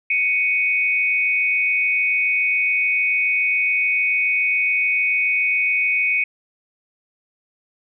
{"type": "tone pair together", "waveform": "sine", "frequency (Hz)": [2227, 2500], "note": ["C#7", "D#7"], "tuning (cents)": [7, 8], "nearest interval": "major second", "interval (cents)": 201, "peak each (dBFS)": -19, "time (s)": [0.1, 6.24], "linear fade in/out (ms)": 5, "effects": []}